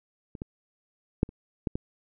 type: clicks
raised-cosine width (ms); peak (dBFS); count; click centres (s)
3; -27 / -21 / -8 / -30 / -14 / -17; 6; 0.352 / 0.419 / 1.231 / 1.291 / 1.672 / 1.755
effects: none